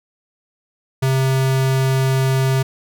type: tone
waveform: square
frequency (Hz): 132.7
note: C3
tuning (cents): +25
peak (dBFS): -15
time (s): 1.02-2.63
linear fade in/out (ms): 10
effects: none